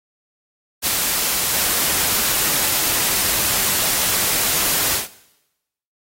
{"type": "noise with ADSR envelope", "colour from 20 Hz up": "white", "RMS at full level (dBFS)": -17, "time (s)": [0.82, 5.08], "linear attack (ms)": 40, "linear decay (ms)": 33, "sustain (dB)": -2, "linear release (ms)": 140, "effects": ["noise-tail reverb RT60 0.9 s tail -18 dB re dry", "AAC 48 kbps"]}